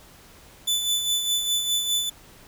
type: tone with tremolo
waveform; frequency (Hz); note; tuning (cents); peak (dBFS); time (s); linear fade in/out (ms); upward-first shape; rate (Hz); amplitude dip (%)
sawtooth; 3494; A7; -13; -17; 0.67-2.1; 10; sine; 4.9; 50
effects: pink hiss -50 dBFS RMS until 2.47 s